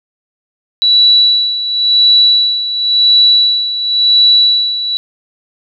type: tone with tremolo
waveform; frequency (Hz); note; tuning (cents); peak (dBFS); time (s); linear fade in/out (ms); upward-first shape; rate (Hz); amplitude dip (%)
sine; 3936; B7; -7; -4; 0.82-4.97; 0; sine; 0.94; 70
effects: none